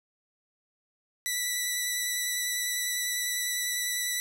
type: tone with vibrato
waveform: 10% pulse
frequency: 1968 Hz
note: B6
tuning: 7 cents flat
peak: -19 dBFS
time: 1.26-4.2 s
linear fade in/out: 0 ms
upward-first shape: triangle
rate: 10 Hz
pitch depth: 15 cents each way
effects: none